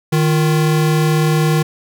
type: tone pair together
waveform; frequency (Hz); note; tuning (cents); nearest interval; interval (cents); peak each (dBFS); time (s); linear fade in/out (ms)
square; 155.1 / 349.2; D#3 / F4; -5 / 0; octave + major second; 1405; -13 / -22; 0.12-1.63; 10
effects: none